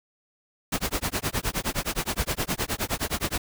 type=noise with tremolo; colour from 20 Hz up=pink; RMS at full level=-25 dBFS; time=0.72-3.38 s; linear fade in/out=5 ms; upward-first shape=sine; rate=9.6 Hz; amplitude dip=100%; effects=none